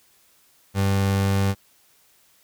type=tone; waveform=30% pulse; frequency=98 Hz; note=G2; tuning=in tune; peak=-16 dBFS; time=0.74-1.55 s; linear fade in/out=50 ms; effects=white hiss -59 dBFS RMS until 2.43 s